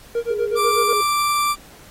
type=tone with tremolo; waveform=triangle; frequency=468.6 Hz; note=A#4; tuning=9 cents sharp; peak=-15 dBFS; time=0.15-0.93 s; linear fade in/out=2 ms; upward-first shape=sine; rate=8.1 Hz; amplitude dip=100%
type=tone with vibrato; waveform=sine; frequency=415.3 Hz; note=G#4; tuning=in tune; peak=-22 dBFS; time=0.3-1.01 s; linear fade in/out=5 ms; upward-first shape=sine; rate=5.2 Hz; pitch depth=13 cents each way
type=tone; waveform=40% pulse; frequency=1174.7 Hz; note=D6; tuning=in tune; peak=-16 dBFS; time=0.55-1.56 s; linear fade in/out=50 ms
effects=pink hiss -46 dBFS RMS until 1.9 s + AAC 48 kbps

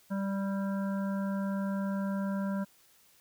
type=harmonic tone with a mistuned harmonic; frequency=196 Hz; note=G3; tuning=in tune; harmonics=1 / 3 / 5 / 7 / 8; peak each=-30 / -40 / -44 / -47 / -48 dBFS; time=0.1-2.65 s; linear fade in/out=20 ms; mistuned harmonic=8; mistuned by=+19 cents; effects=white hiss -63 dBFS RMS until 3.2 s

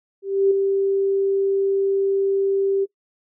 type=tone with ADSR envelope; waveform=sine; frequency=392 Hz; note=G4; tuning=in tune; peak=-12 dBFS; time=0.22-2.86 s; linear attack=290 ms; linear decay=5 ms; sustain=-5 dB; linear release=28 ms; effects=noise-tail reverb RT60 0.1 s tail -19 dB re dry

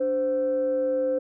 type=tone pair together; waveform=sine; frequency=291.3 / 519 Hz; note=D4 / C5; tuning=-14 / -14 cents; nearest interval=minor seventh; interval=1000 cents; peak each=-30 / -21 dBFS; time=0-1.19 s; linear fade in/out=10 ms; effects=tanh soft clip ceiling -17 dBFS

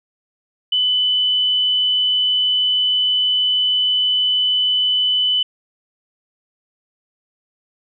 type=tone with frequency modulation; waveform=sine; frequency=3000 Hz; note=F#7; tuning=23 cents sharp; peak=-14 dBFS; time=0.72-5.43 s; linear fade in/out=5 ms; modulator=66.3 Hz; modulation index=0.38; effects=none

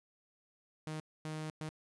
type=tone bursts at uneven times; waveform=sawtooth; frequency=155.6 Hz; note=D#3; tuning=in tune; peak=-35 dBFS; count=3; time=0.87-1 / 1.25-1.5 / 1.61-1.69 s; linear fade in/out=0 ms; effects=resampled to 24000 Hz + 12-bit

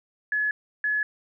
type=tone pair in turn; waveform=sine; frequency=1702 / 1702 Hz; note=G#6 / G#6; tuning=+42 / +42 cents; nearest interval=unison; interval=0 cents; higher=neither; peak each=-22 dBFS; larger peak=neither; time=0.32-0.51 / 0.84-1.03 s; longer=neither; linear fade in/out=2 ms; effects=none

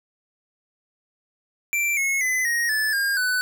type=tone with pitch steps; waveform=square; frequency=2349 / 2179 / 2021 / 1875.2 / 1739.5 / 1613.7 / 1497 Hz; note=D7 / C#7 / B6 / A#6 / A6 / G6 / F#6; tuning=0 / -30 / +39 / +10 / -20 / +50 / +20 cents; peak=-21 dBFS; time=1.73-3.41 s; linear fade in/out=0 ms; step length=240 ms; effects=none

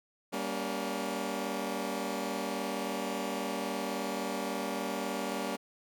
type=chord; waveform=15% pulse; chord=G diminished; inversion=none; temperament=just; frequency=196 / 235.2 / 282.2 Hz; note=G3 / Bb3 / Db4; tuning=0 / +16 / +31 cents; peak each=-31 dBFS; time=0.32-5.57 s; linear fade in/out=20 ms; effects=none

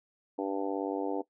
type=harmonic tone; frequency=98 Hz; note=G2; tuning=in tune; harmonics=3 / 4 / 5 / 6 / 7 / 8 / 9; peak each=-33 / -37 / -36 / -44 / -41 / -42 / -42 dBFS; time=0.38-1.22 s; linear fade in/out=10 ms; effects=noise-tail reverb RT60 0.1 s tail -17 dB re dry

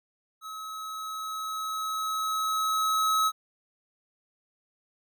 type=tone with level ramp; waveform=square; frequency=1284 Hz; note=E6; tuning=46 cents flat; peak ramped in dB=-38 to -22 dBFS; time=0.41-3.32 s; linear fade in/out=50 ms; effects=none

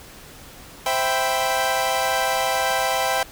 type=chord; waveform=sawtooth; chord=C major seventh; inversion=none; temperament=equal with one note detuned; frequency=523.3 / 659.3 / 784 / 994.6 Hz; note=C5 / E5 / G5 / B5; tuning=0 / 0 / 0 / +12 cents; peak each=-23 / -22 / -19 / -24 dBFS; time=0.86-3.23 s; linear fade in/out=2 ms; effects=pink hiss -43 dBFS RMS until 3.31 s

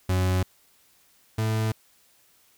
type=tone pair in turn; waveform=40% pulse; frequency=92.4 / 109.88 Hz; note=F#2 / A2; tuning=-2 / -2 cents; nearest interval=minor third; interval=300 cents; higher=second; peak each=-20 / -22 dBFS; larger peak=first; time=0.09-0.43 / 1.38-1.72 s; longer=neither; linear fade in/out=5 ms; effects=white hiss -61 dBFS RMS until 2.57 s

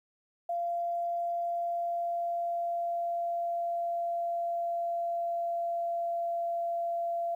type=tone with pitch glide; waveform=sine; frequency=689 to 683.5 Hz; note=F5 to F5; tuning=-24 to -37 cents; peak=-29 dBFS; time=0.49-7.35 s; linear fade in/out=5 ms; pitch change=-13 cents; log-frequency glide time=1.43-6.38 s; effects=11-bit

